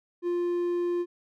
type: tone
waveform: triangle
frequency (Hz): 350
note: F4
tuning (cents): +4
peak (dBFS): -23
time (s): 0.22-1.06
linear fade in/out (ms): 50
effects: none